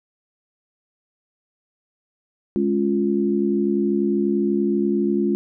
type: chord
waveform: sine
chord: Db major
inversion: second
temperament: equal with one note detuned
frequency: 208.7 / 277.2 / 349.2 Hz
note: Ab3 / Db4 / F4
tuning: +9 / 0 / 0 cents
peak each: -21 / -24 / -21 dBFS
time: 2.56-5.35 s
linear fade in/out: 0 ms
effects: none